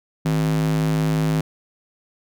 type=tone with high-pass filter; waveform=square; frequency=52.8 Hz; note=G#1; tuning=29 cents sharp; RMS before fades=-20 dBFS; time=0.25-1.41 s; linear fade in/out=5 ms; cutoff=180 Hz; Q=4.1; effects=none